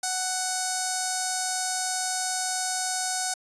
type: tone with notch filter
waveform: 5% pulse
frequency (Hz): 743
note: F#5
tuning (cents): +7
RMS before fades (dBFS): -28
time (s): 0.03-3.34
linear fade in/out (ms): 5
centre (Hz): 2700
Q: 0.51
effects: resampled to 22050 Hz